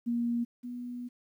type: tone pair in turn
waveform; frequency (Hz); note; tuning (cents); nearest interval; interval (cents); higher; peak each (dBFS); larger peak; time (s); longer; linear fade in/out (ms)
sine; 236.8 / 244.4; A#3 / B3; +27 / -18; minor second; 55; second; -27 / -36; first; 0.06-0.45 / 0.63-1.09; second; 20
effects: 11-bit